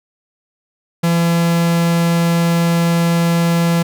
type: tone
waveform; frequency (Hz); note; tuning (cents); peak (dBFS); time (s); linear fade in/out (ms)
45% pulse; 169; E3; +43; -12; 1.03-3.83; 10
effects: none